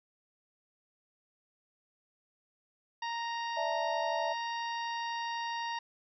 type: harmonic tone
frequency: 932 Hz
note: A#5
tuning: 1 cent flat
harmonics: 1 / 2 / 3 / 4 / 5 / 6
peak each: -35 / -41 / -45 / -47 / -49 / -51 dBFS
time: 3.02-5.79 s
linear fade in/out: 5 ms
type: chord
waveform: sine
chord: D suspended second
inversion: none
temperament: just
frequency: 587.3 / 660.7 / 881 Hz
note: D5 / E5 / A5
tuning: 0 / +4 / +2 cents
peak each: -38 / -34 / -37 dBFS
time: 3.56-4.34 s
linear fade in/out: 20 ms
effects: none